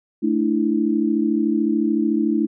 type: chord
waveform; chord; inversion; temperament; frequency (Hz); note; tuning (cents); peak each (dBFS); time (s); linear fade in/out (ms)
sine; A suspended fourth; none; equal with one note detuned; 220 / 295.9 / 329.6; A3 / D4 / E4; 0 / +13 / 0; -21; 0.22-2.47; 20
effects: none